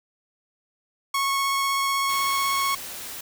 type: tone with vibrato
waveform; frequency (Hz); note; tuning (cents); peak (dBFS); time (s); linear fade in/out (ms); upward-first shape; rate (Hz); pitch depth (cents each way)
sawtooth; 1100; C#6; -14; -18; 1.14-2.75; 5; triangle; 16; 11
type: noise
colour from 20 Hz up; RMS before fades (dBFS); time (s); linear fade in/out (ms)
white; -36; 2.09-3.21; 5
effects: none